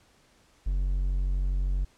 triangle tone, 46.25 Hz, F#1, in tune, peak -22 dBFS, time 0.66-1.85 s, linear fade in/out 10 ms, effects pink hiss -62 dBFS RMS until 1.97 s + low-pass 9000 Hz 12 dB/octave

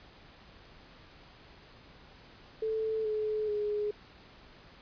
sine tone with pitch steps, 440 / 428.7 / 417.7 Hz, A4 / A4 / G#4, 0 / -45 / +10 cents, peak -29 dBFS, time 2.62-3.91 s, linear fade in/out 5 ms, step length 430 ms, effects pink hiss -55 dBFS RMS until 4.81 s + resampled to 11025 Hz

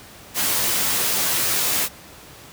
white noise with comb filter, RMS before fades -21 dBFS, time 0.34-1.89 s, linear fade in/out 50 ms, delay 13 ms, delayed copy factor -0.6, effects pink hiss -43 dBFS RMS until 2.52 s + high-pass 60 Hz 12 dB/octave

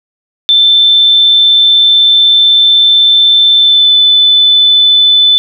sine tone with pitch glide, 3542 to 3507 Hz, A7 to A7, +11 to -6 cents, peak -3 dBFS, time 0.49-5.38 s, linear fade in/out 0 ms, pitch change -17 cents, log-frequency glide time 3.57-3.93 s, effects none

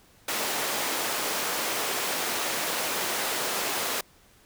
pink high-pass noise, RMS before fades -29 dBFS, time 0.28-4.01 s, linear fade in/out 5 ms, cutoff 420 Hz, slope 12 dB/octave, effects pink hiss -58 dBFS RMS until 4.45 s

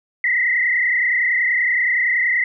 sine tone with frequency modulation, 1975.5 Hz, B6, in tune, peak -15 dBFS, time 0.24-2.44 s, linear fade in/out 2 ms, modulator 30.6 Hz, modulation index 3, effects none

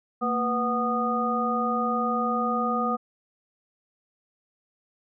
harmonic tone with a mistuned harmonic, 246.1 Hz, B3, 6 cents flat, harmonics 1 / 2 / 3 / 5, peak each -28 / -31 / -30 / -26 dBFS, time 0.21-2.97 s, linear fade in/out 20 ms, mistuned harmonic 1, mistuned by -120 cents, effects none

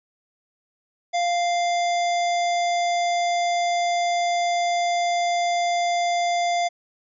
harmonic tone with a mistuned harmonic, 697 Hz, F5, 4 cents flat, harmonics 1 / 3 / 5 / 7 / 9 / 10, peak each -20 / -30 / -34 / -37 / -39 / -40 dBFS, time 1.13-6.69 s, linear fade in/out 20 ms, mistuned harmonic 9, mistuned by -37 cents, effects none

